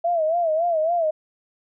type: tone with vibrato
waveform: sine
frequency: 659.3 Hz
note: E5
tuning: in tune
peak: -18 dBFS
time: 0.04-1.11 s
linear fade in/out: 10 ms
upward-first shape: sine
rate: 3.6 Hz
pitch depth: 110 cents each way
effects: none